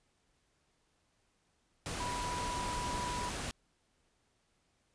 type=tone in noise; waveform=sine; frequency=981 Hz; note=B5; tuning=12 cents flat; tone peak=-37 dBFS; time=2-3.29 s; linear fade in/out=0 ms; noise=pink; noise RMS=-39 dBFS; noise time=1.86-3.51 s; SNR=-1 dB; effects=pink hiss -75 dBFS RMS until 4.94 s + resampled to 22050 Hz